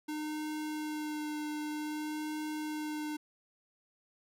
square tone with vibrato, 303.8 Hz, D#4, 41 cents flat, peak -36 dBFS, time 0.08-3.17 s, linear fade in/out 10 ms, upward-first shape sine, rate 0.53 Hz, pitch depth 14 cents each way, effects none

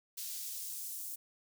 white noise with high-pass filter sweep, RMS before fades -42 dBFS, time 0.17-1.16 s, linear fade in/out 10 ms, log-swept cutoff 3900 to 8500 Hz, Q 0.82, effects none

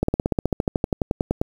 slowing click train, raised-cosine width 2 ms, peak -6 dBFS, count 19, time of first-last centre 0.03-1.415 s, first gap 54 ms, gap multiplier 1.04, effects 7-bit

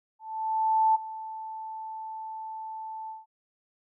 sine tone with ADSR envelope, 880 Hz, A5, in tune, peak -18 dBFS, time 0.19-3.26 s, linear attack 760 ms, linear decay 16 ms, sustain -17 dB, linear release 170 ms, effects none

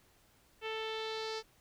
sawtooth tone with low-pass filter sweep, 441.1 Hz, A4, 4 cents sharp, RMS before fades -39 dBFS, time 0.61-1.43 s, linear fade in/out 50 ms, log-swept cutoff 2800 to 5000 Hz, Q 3.4, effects pink hiss -67 dBFS RMS until 1.6 s

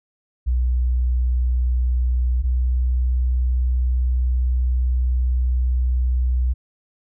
sine tone pair in turn, 61.74 / 62.35 Hz, B1 / B1, 0 / +17 cents, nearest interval unison, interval 17 cents, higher second, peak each -16 dBFS, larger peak neither, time 0.46-2.43 / 2.43-6.54 s, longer second, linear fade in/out 20 ms, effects none

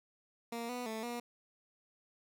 15% pulse tone with pitch steps, 233.4 / 246.5 / 220.8 / 239.6 Hz, A#3 / B3 / A3 / A#3, +2 / -3 / +6 / +48 cents, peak -32 dBFS, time 0.52-1.2 s, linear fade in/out 5 ms, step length 170 ms, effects none

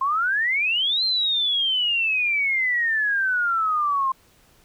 sine exponential two-way sweep, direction up then down, 1046.5 to 4186 to 1046.5 Hz, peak -19 dBFS, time 0.01-4.12 s, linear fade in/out 5 ms, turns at 1.04 s, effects pink hiss -57 dBFS RMS until 4.64 s

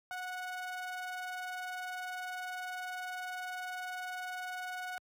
square ring-modulated tone, 370 Hz, F#4, in tune, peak -36 dBFS, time 0.11-4.98 s, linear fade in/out 0 ms, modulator 1100 Hz, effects high-pass 80 Hz 12 dB/octave

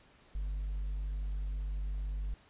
sine tone with hard clipping, 49 Hz, G1, in tune, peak -34 dBFS, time 0.35-2.34 s, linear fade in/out 0 ms, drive 2 dB, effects pink hiss -62 dBFS RMS until 2.49 s + resampled to 8000 Hz

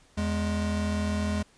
square tone pair together, 82.78 / 208.6 Hz, E2 / G#3, +8 / +8 cents, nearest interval octave + major third, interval 1600 cents, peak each -30 / -29 dBFS, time 0.17-1.43 s, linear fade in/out 10 ms, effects pink hiss -60 dBFS RMS until 1.57 s + resampled to 22050 Hz

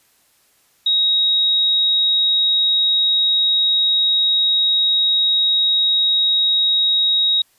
sine tone, 3790 Hz, A#7, 28 cents sharp, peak -13 dBFS, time 0.86-7.42 s, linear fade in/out 5 ms, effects white hiss -58 dBFS RMS until 7.58 s + resampled to 32000 Hz

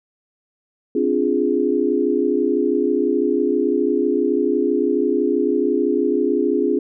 sine chord, D half-diminished seventh, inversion third, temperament equal, 261.6 / 293.7 / 349.2 / 415.3 Hz, C4 / D4 / F4 / Ab4, 0 / 0 / 0 / 0 cents, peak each -22 / -22 / -21 / -20 dBFS, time 0.95-6.79 s, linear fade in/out 5 ms, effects none

